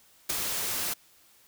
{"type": "noise with ADSR envelope", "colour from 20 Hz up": "white", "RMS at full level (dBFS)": -25, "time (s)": [0.29, 0.94], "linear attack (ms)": 11, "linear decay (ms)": 7, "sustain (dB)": -6, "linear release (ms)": 11, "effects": ["white hiss -60 dBFS RMS until 1.47 s"]}